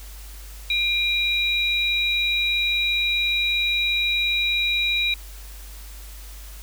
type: tone pair together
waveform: sine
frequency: 2398 / 3845 Hz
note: D7 / B7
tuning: +36 / -47 cents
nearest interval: minor sixth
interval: 817 cents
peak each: -22 dBFS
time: 0.7-5.14 s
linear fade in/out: 2 ms
effects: added 50 Hz sine -37 dBFS peak until 6.62 s + white hiss -45 dBFS RMS until 6.62 s